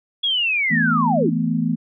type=linear sweep; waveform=sine; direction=down; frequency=3380 to 231.2 Hz; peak=-17 dBFS; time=0.23-1.31 s; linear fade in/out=10 ms
type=chord; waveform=sine; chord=E suspended fourth; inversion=none; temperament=equal; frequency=164.81 / 220 / 246.9 Hz; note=E3 / A3 / B3; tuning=0 / 0 / 0 cents; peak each=-22 dBFS; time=0.7-1.76 s; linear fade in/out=20 ms
effects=none